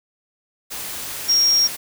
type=tone in noise; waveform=sine; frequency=5588 Hz; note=F8; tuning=in tune; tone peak=-13 dBFS; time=1.28-1.68 s; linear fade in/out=20 ms; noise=white; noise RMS=-30 dBFS; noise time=0.7-1.77 s; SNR=+14 dB; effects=none